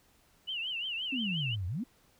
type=tone with vibrato; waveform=sine; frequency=2893 Hz; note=F#7; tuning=40 cents flat; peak=-33 dBFS; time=0.47-1.56 s; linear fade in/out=20 ms; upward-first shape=triangle; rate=5.7 Hz; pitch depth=170 cents each way
type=exponential two-way sweep; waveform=sine; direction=down then up; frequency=276.4 to 84.6 to 276.4 Hz; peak=-32 dBFS; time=1.12-1.84 s; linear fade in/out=10 ms; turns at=1.67 s
effects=pink hiss -66 dBFS RMS until 2.19 s